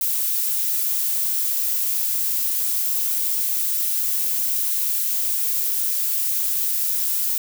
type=noise; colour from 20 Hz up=violet; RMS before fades=-22 dBFS; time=0.01-7.38 s; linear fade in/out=2 ms; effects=none